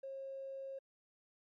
triangle tone, 540 Hz, C#5, 45 cents flat, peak -39 dBFS, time 0.03-0.79 s, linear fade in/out 10 ms, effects tanh soft clip ceiling -41 dBFS + Opus 48 kbps

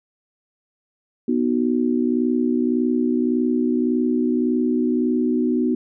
sine chord, B major, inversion none, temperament just, 246.9 / 308.7 / 370.4 Hz, B3 / D#4 / F#4, 0 / -14 / +2 cents, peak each -19 / -23 / -24 dBFS, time 1.28-5.75 s, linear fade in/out 5 ms, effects none

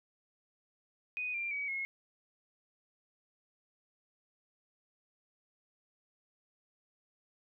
sine tone with pitch steps, 2489 / 2377 / 2269 / 2167 Hz, D#7 / D7 / C#7 / C#7, 0 / +20 / +40 / -40 cents, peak -34 dBFS, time 1.17-1.85 s, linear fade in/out 0 ms, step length 170 ms, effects none

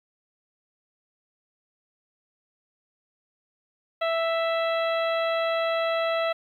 harmonic tone, 660 Hz, E5, 2 cents sharp, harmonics 1 / 2 / 3 / 4 / 5 / 6, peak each -24 / -30 / -34 / -36 / -38 / -40 dBFS, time 4.01-6.33 s, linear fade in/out 10 ms, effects 10-bit

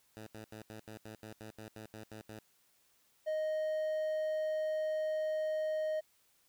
10% pulse tone bursts, 108.7 Hz, A2, 21 cents flat, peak -38 dBFS, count 13, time 0.17-2.389 s, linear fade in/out 0 ms, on 95 ms, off 82 ms
triangle tone, 622.3 Hz, D#5, in tune, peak -30 dBFS, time 3.26-6.01 s, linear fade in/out 20 ms
effects white hiss -71 dBFS RMS until 6.48 s

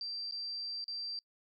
sine tone with dropouts, 4699 Hz, D8, in tune, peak -37 dBFS, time 0.01-1.19 s, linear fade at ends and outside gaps 1 ms, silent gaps 0.311-0.322 / 0.842-0.88 s, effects noise-tail reverb RT60 0.1 s tail -24 dB re dry

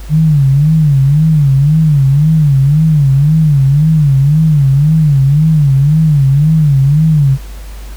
sine tone with vibrato, 146.83 Hz, D3, in tune, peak -5 dBFS, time 0.09-7.38 s, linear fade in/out 50 ms, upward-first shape sine, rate 1.9 Hz, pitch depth 150 cents each way, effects added 50 Hz sine -24 dBFS peak until 7.96 s + pink hiss -37 dBFS RMS until 7.96 s

